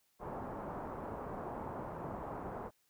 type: low-pass noise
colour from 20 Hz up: white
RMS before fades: -43 dBFS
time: 0.19-2.71 s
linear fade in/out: 50 ms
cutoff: 1000 Hz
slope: 24 dB/octave
effects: white hiss -75 dBFS RMS until 2.89 s